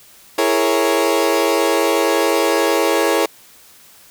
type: chord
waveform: 30% pulse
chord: A# half-diminished seventh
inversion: second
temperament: equal with one note detuned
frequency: 332.7 / 415.3 / 466.2 / 554.4 Hz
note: E4 / G#4 / A#4 / C#5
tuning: +16 / 0 / 0 / 0 cents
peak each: -17 dBFS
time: 0.38-3.26 s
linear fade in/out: 5 ms
effects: white hiss -46 dBFS RMS until 4.1 s